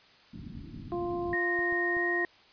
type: low-pass noise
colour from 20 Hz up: white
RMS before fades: -43 dBFS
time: 0.33-1.35 s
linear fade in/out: 10 ms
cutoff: 290 Hz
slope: 48 dB/octave
type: harmonic tone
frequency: 348.7 Hz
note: F4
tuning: 3 cents flat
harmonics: 1 / 2 / 3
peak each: -31 / -37 / -41 dBFS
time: 0.92-2.25 s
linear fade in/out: 0 ms
type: clicks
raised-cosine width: 5 ms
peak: -37 dBFS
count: 5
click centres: 1.176 / 1.323 / 1.591 / 1.725 / 1.968 s
type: tone with pitch glide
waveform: sine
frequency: 1856 to 1866.8 Hz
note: A#6 to A#6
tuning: -8 to +2 cents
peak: -28 dBFS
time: 1.33-2.25 s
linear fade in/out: 2 ms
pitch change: +10 cents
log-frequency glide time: 1.95-2.02 s
effects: white hiss -58 dBFS RMS until 2.52 s + resampled to 11025 Hz